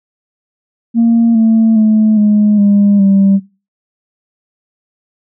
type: tone with pitch steps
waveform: sine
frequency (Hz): 231.2 / 223.7 / 216.5 / 209.5 / 202.7 / 196.11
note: A#3 / A3 / A3 / G#3 / G#3 / G3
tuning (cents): -14 / +29 / -28 / +15 / -42 / +1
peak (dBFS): -4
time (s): 0.94-3.4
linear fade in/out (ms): 50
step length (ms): 410
effects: noise-tail reverb RT60 0.3 s tail -20 dB re dry + tanh soft clip ceiling -3 dBFS